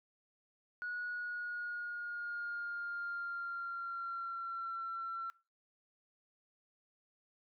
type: tone with pitch glide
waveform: sine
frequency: 1458 to 1352.5 Hz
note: F#6 to E6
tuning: -26 to +44 cents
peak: -37 dBFS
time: 0.82-5.3 s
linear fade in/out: 0 ms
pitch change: -130 cents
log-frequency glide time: 1.06-4.77 s
effects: noise-tail reverb RT60 0.3 s tail -22 dB re dry + tanh soft clip ceiling -33 dBFS